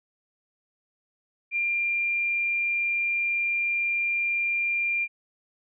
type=tone; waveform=sine; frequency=2389 Hz; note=D7; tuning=29 cents sharp; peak=-23 dBFS; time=1.51-5.08 s; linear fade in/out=50 ms; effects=none